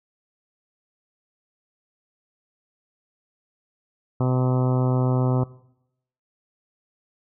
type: harmonic tone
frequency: 127.5 Hz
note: C3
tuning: 44 cents flat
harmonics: 1 / 2 / 3 / 4 / 5 / 6 / 7 / 8 / 9 / 10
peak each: -20 / -26 / -30 / -32 / -34 / -36 / -37 / -38 / -39 / -40 dBFS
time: 4.2-5.44 s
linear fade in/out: 5 ms
effects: noise-tail reverb RT60 0.8 s tail -20 dB re dry